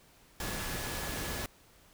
sine tone in noise, 1700 Hz, G#6, 40 cents sharp, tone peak -46 dBFS, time 0.4-1.44 s, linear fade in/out 2 ms, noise pink, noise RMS -37 dBFS, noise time 0.4-1.46 s, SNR -12 dB, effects pink hiss -61 dBFS RMS until 1.93 s

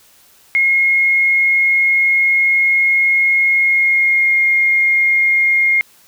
sine tone with pitch glide, 2154 to 2134 Hz, C7 to C7, +50 to +34 cents, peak -10 dBFS, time 0.55-5.81 s, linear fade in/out 0 ms, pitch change -16 cents, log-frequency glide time 3.52-4.4 s, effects white hiss -49 dBFS RMS until 6.07 s

